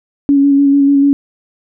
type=tone with vibrato; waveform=sine; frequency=280.2 Hz; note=C#4; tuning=19 cents sharp; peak=-6 dBFS; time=0.29-1.13 s; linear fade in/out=0 ms; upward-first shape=square; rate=6.8 Hz; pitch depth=16 cents each way; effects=none